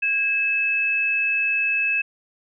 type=tone pair together; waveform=sine; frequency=1637.9 / 2600 Hz; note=G#6 / E7; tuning=-24 / -24 cents; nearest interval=minor sixth; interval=800 cents; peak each=-29 / -19 dBFS; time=0.02-2.02 s; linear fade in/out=10 ms; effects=none